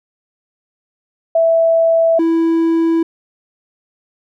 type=tone pair in turn; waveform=sine / triangle; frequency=659 / 329.5 Hz; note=E5 / E4; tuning=-1 / -1 cents; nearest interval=octave; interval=1200 cents; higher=first; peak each=-9 dBFS; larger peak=neither; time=1.35-2.19 / 2.19-3.03 s; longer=neither; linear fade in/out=5 ms; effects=none